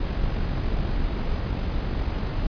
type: noise with amplitude modulation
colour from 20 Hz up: brown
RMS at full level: -24 dBFS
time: 0-2.47 s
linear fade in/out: 5 ms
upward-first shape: sine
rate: 47.2 Hz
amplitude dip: 30%
effects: resampled to 11025 Hz